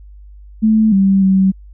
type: tone with pitch steps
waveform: sine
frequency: 218.5 / 194.4 / 191.1 Hz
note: A3 / G3 / G3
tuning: -12 / -14 / -44 cents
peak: -8 dBFS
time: 0.62-1.52 s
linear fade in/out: 20 ms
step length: 300 ms
effects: added 50 Hz sine -35 dBFS peak until 1.73 s